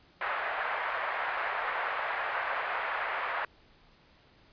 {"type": "band-pass noise", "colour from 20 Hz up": "white", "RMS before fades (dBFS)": -33, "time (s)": [0.21, 3.45], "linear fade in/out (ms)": 2, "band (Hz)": [590, 1900], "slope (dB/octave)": 24, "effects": ["pink hiss -61 dBFS RMS until 4.52 s", "resampled to 11025 Hz"]}